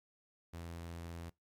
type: tone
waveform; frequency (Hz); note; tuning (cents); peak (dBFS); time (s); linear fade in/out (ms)
sawtooth; 84.5; E2; +43; -40; 0.53-1.3; 10
effects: noise-tail reverb RT60 0.2 s tail -23 dB re dry + MP3 96 kbps